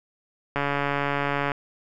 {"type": "click train", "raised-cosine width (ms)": 0.5, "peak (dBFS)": -10, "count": 137, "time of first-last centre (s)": [0.56, 1.518], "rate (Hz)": 142, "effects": []}